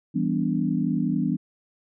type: chord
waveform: sine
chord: E minor seventh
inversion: none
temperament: equal with one note detuned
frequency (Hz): 164.81 / 196 / 246.9 / 290.8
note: E3 / G3 / B3 / D4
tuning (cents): 0 / 0 / 0 / -17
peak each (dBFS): -27 / -27 / -26 / -28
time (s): 0.14-1.37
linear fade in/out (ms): 20
effects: none